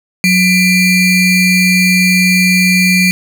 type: ring-modulated tone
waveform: square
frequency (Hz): 1097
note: C#6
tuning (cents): -18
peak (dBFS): -5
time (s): 0.24-3.11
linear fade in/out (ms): 0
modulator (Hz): 1280
effects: none